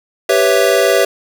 square chord, C# half-diminished seventh, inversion second, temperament equal, 392 / 493.9 / 554.4 / 659.3 Hz, G4 / B4 / C#5 / E5, 0 / 0 / 0 / 0 cents, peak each -16 dBFS, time 0.29-1.05 s, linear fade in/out 5 ms, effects none

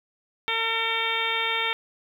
harmonic tone, 453.3 Hz, A#4, 48 cents flat, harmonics 1 / 2 / 3 / 4 / 5 / 6 / 7 / 8, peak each -35 / -32 / -32 / -33 / -28 / -34 / -32 / -31 dBFS, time 0.48-1.73 s, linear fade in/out 0 ms, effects 9-bit

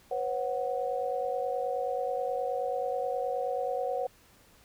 sine chord, B suspended second, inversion none, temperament equal with one note detuned, 493.9 / 543.3 / 740 Hz, B4 / C#5 / F#5, 0 / -35 / 0 cents, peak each -33 dBFS, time 0.11-4.07 s, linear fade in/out 5 ms, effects pink hiss -60 dBFS RMS until 4.64 s

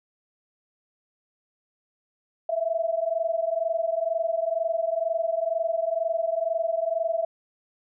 sine tone pair together, 649.9 / 672 Hz, E5 / E5, -25 / +33 cents, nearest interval minor second, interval 58 cents, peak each -26 dBFS, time 2.49-7.25 s, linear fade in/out 5 ms, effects none

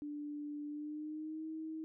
sine tone with pitch glide, 294.2 to 317.1 Hz, D4 to D#4, +3 to +33 cents, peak -40 dBFS, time 0.02-1.84 s, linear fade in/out 0 ms, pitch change +130 cents, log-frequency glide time 0.67-1.46 s, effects none

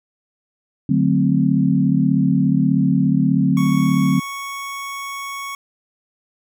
sine chord, D dominant seventh, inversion none, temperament equal with one note detuned, 148.28 / 185 / 220 / 261.6 Hz, D3 / F#3 / A3 / C4, +17 / 0 / 0 / 0 cents, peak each -19 / -18 / -21 / -18 dBFS, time 0.89-4.2 s, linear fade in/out 5 ms
25% pulse tone, 1110 Hz, C#6, 2 cents sharp, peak -23 dBFS, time 3.57-5.55 s, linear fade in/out 2 ms
effects none

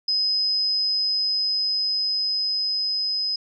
sine tone with level ramp, 5050 Hz, D#8, 25 cents sharp, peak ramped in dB -19 to -22 dBFS, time 0.08-3.36 s, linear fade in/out 5 ms, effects none

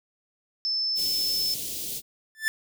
sine tone, 5270 Hz, E8, 1 cent flat, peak -24 dBFS, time 0.65-1.54 s, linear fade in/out 0 ms
white band-stop noise, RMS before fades -33 dBFS, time 0.95-2.02 s, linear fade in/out 50 ms, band 510 to 3100 Hz, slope 24 dB/octave
45% pulse tone with exponential growth, 1760 Hz, A6, in tune, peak -18 dBFS, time 2.35-2.48 s, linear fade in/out 0 ms, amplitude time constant 28 ms
effects none

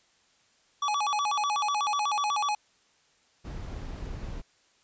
square tone with vibrato, 981 Hz, B5, 12 cents flat, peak -26 dBFS, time 0.82-2.55 s, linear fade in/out 5 ms, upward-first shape square, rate 8.1 Hz, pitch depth 270 cents each way
brown noise, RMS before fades -37 dBFS, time 3.44-4.42 s, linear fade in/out 20 ms
effects white hiss -65 dBFS RMS until 4.83 s + resampled to 16000 Hz

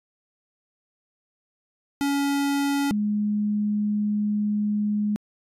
square / sine tone pair in turn, 281.5 / 208.8 Hz, C#4 / G#3, +27 / +10 cents, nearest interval perfect fourth, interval 517 cents, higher first, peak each -22 / -21 dBFS, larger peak second, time 2.01-2.91 / 2.91-5.16 s, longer second, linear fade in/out 0 ms, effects resampled to 32000 Hz

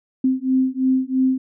sine beating tone pair, 259.1 / 262.1 Hz, C4 / C4, -17 / +3 cents, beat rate 3 Hz, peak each -19 dBFS, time 0.24-1.38 s, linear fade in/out 5 ms, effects none

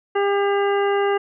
harmonic tone, 401.3 Hz, G4, 41 cents sharp, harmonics 1 / 2 / 3 / 4 / 5 / 7, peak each -18 / -24 / -28 / -30 / -32 / -35 dBFS, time 0.15-1.18 s, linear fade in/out 10 ms, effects none

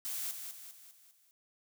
blue noise with echo, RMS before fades -38 dBFS, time 0.05-0.31 s, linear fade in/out 0 ms, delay 200 ms, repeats 5, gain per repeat -6 dB, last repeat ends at 1.31 s, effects none

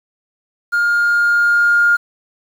triangle tone with level ramp, 1414 Hz, F6, 21 cents sharp, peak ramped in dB -10 to -5 dBFS, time 0.72-1.97 s, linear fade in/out 20 ms, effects tanh soft clip ceiling -7 dBFS + 7-bit

